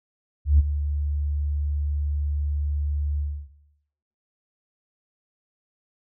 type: tone with ADSR envelope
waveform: sine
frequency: 73 Hz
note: D2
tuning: 10 cents flat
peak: -10 dBFS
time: 0.45-3.5 s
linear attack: 140 ms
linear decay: 26 ms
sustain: -12 dB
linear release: 310 ms
effects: noise-tail reverb RT60 0.9 s tail -18 dB re dry + tanh soft clip ceiling -8 dBFS